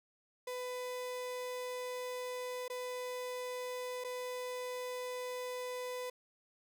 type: tone with dropouts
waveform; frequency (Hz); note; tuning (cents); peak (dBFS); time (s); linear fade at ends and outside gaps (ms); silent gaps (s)
35% pulse; 499.8; B4; +21; -37; 0.47-6.1; 5; 2.681-2.699 / 4.04-4.045
effects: none